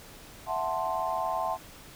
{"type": "chord", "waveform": "sine", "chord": "F# half-diminished seventh", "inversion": "third", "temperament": "equal", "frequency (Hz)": [659.3, 740, 880, 1046.5], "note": ["E5", "F#5", "A5", "C6"], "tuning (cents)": [0, 0, 0, 0], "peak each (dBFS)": -33, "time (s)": [0.46, 1.58], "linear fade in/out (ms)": 50, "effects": ["pink hiss -49 dBFS RMS until 1.95 s"]}